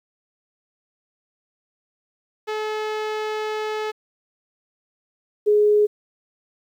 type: tone pair in turn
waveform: sawtooth / sine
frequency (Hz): 430 / 418.5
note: A4 / G#4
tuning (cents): -40 / +13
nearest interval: unison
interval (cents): 47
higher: first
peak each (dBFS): -20 / -13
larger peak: second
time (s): 2.47-3.92 / 5.46-5.87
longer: first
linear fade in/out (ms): 20
effects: low-pass 4000 Hz 12 dB/octave + 9-bit